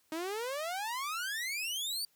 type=exponential sweep; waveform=sawtooth; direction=up; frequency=308 to 4699 Hz; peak=-31 dBFS; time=0.12-2.05 s; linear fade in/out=2 ms; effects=white hiss -71 dBFS RMS until 2.15 s